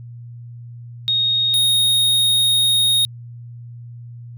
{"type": "tone pair in turn", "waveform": ["sine", "square"], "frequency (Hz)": [3728, 3728], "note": ["A#7", "A#7"], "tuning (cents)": [-1, -1], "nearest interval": "unison", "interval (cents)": 0, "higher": "neither", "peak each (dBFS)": [-15, -14], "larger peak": "second", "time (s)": [[1.08, 1.54], [1.54, 3.05]], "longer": "second", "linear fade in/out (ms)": 0, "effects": ["added 119 Hz sine -33 dBFS peak until 4.37 s"]}